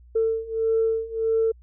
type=beating tone pair; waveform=sine; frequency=447.7 / 449.3 Hz; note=A4 / A4; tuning=+30 / +36 cents; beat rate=1.6 Hz; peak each=-24 / -22 dBFS; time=0.15-1.52 s; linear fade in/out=10 ms; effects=tanh soft clip ceiling -13 dBFS + added 60 Hz sine -47 dBFS peak until 1.62 s